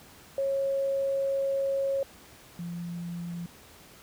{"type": "tone pair in turn", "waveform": "sine", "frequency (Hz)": [547, 172.29], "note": ["C#5", "F3"], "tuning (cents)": [-23, -23], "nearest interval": "octave + minor sixth", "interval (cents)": 2000, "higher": "first", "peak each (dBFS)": [-25, -33], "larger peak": "first", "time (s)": [[0.38, 2.03], [2.59, 3.46]], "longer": "first", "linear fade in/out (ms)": 2, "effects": ["pink hiss -52 dBFS RMS until 4.02 s", "high-pass 60 Hz 12 dB/octave"]}